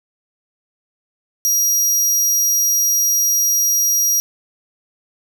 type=tone; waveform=sawtooth; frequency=5730 Hz; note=F8; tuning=44 cents sharp; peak=-11 dBFS; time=1.45-4.2 s; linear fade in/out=0 ms; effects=none